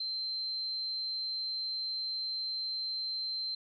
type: tone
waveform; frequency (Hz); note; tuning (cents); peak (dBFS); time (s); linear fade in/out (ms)
sine; 4116; C8; -29; -33; 0-3.55; 5
effects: none